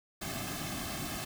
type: noise with comb filter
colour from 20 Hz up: pink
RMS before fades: -38 dBFS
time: 0.21-1.25 s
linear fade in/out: 10 ms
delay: 2.1 ms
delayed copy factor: -0.8
effects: none